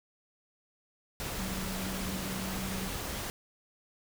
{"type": "tone in noise", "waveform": "sine", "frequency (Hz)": 189.9, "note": "F#3", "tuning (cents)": 45, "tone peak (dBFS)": -37, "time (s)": [1.39, 2.88], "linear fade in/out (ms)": 0, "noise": "pink", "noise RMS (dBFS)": -37, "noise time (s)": [1.2, 3.3], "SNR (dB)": -3, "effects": []}